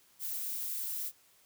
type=noise; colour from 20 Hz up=violet; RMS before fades=-37 dBFS; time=0.19-1.12 s; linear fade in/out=50 ms; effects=white hiss -65 dBFS RMS until 1.45 s